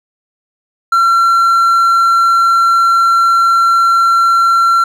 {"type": "tone", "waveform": "triangle", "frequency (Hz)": 1361, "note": "F6", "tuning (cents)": -45, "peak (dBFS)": -5, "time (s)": [0.92, 4.84], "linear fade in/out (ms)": 5, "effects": []}